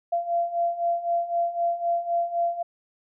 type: beating tone pair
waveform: sine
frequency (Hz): 684 / 687.9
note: F5 / F5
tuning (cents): -36 / -26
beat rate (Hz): 3.9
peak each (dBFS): -28 / -24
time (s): 0.12-2.63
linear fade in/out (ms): 10
effects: none